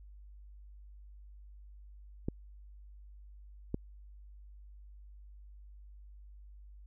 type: clicks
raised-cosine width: 3 ms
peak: -20 dBFS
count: 2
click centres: 2.285 / 3.744 s
effects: added 50 Hz sine -50 dBFS peak until 6.86 s